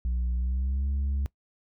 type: tone with pitch glide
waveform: sine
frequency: 60.8 to 69.04 Hz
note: B1 to C#2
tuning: -26 to -6 cents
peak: -22 dBFS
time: 0.05-1.26 s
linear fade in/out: 0 ms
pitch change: +220 cents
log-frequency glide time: 0.35-0.88 s
effects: noise-tail reverb RT60 0.1 s tail -24 dB re dry + tanh soft clip ceiling -24 dBFS